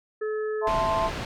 harmonic tone, 430 Hz, A4, 40 cents flat, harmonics 1 / 3 / 4, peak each -26 / -40 / -40 dBFS, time 0.21-0.69 s, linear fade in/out 10 ms
sine chord, A minor, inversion second, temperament equal, 659.3 / 880 / 1046.5 Hz, E5 / A5 / C6, 0 / 0 / 0 cents, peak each -26 / -28 / -26 dBFS, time 0.61-1.11 s, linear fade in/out 50 ms
pink low-pass noise, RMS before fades -32 dBFS, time 0.67-1.25 s, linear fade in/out 2 ms, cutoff 3800 Hz, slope 12 dB/octave
effects none

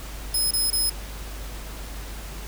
10% pulse tone bursts, 5120 Hz, D#8, 49 cents sharp, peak -15 dBFS, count 3, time 0.34-0.898 s, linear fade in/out 5 ms, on 170 ms, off 24 ms, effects added 50 Hz sine -34 dBFS peak until 2.47 s + pink hiss -40 dBFS RMS until 2.47 s

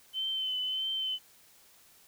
sine tone with vibrato, 3061 Hz, G7, 42 cents flat, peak -30 dBFS, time 0.13-1.19 s, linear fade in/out 50 ms, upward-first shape triangle, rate 1.6 Hz, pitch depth 33 cents each way, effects white hiss -60 dBFS RMS until 2.07 s

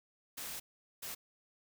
white noise bursts at uneven times, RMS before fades -43 dBFS, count 2, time 0.37-0.6 / 1.02-1.15 s, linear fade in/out 10 ms, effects none

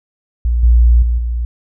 sine tone with level steps, 59 Hz, A#1, 22 cents sharp, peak -11 / -5 / -11 / -15 dBFS, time 0.45-1.45 s, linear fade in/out 0 ms, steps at 0.63 / 1.02 / 1.18 s, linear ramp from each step 5 ms, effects none

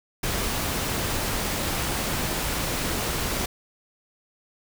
pink noise, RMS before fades -27 dBFS, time 0.23-3.46 s, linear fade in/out 5 ms, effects none

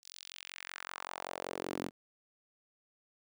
sawtooth tone with high-pass filter sweep, 45.28 Hz, F#1, 37 cents flat, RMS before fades -43 dBFS, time 0.02-1.91 s, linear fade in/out 50 ms, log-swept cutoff 5400 to 240 Hz, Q 1.9, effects none

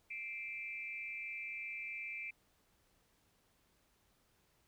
sine tone with amplitude modulation, 2349 Hz, D7, in tune, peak -37 dBFS, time 0.1-2.31 s, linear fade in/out 10 ms, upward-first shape sine, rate 243 Hz, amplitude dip 95%, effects pink hiss -74 dBFS RMS until 4.67 s

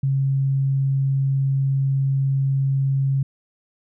sine tone, 136.1 Hz, C#3, 31 cents flat, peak -17 dBFS, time 0.03-3.23 s, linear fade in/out 5 ms, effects none

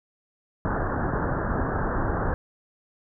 pink low-pass noise, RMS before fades -26 dBFS, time 0.65-2.34 s, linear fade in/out 0 ms, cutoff 1700 Hz, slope 96 dB/octave, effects none

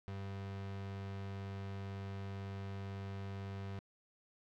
35% pulse tone, 98 Hz, G2, in tune, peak -40 dBFS, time 0.08-3.79 s, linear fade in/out 0 ms, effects low-pass 4000 Hz 12 dB/octave + 12-bit

